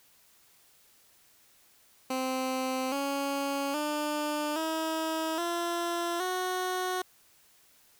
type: tone with pitch steps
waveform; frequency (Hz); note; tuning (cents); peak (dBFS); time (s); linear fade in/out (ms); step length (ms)
15% pulse; 260 / 278.7 / 298.7 / 320.1 / 343.1 / 367.7; C4 / C#4 / D4 / D#4 / F4 / F#4; -11 / +9 / +29 / +49 / -31 / -11; -23; 2.1-7.02; 5; 820
effects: white hiss -62 dBFS RMS until 7.99 s